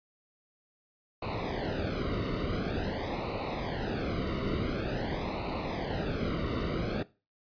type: noise with flanger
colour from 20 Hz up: brown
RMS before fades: -33 dBFS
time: 1.22-7.03 s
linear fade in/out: 5 ms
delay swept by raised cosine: 0.6 to 1.22 ms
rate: 0.47 Hz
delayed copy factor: -0.9
effects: noise-tail reverb RT60 0.3 s tail -19 dB re dry + resampled to 11025 Hz